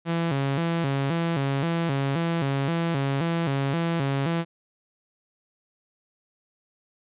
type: tone with vibrato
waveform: sawtooth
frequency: 151.9 Hz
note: D#3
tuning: 41 cents flat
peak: -19 dBFS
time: 0.05-4.45 s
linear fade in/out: 50 ms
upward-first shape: square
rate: 1.9 Hz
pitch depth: 170 cents each way
effects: resampled to 8000 Hz